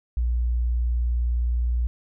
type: tone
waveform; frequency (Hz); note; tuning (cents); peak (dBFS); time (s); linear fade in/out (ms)
sine; 59.7; A#1; +42; -20; 0.17-1.87; 0
effects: none